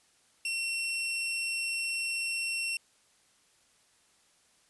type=tone; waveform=sawtooth; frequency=2719 Hz; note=F7; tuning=47 cents flat; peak=-27 dBFS; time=0.45-2.77 s; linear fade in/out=2 ms; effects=white hiss -66 dBFS RMS until 4.69 s + resampled to 24000 Hz